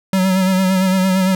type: tone with vibrato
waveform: square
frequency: 188.1 Hz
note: F#3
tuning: 29 cents sharp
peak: -13 dBFS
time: 0.13-1.35 s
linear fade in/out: 2 ms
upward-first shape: sine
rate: 8.8 Hz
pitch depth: 38 cents each way
effects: none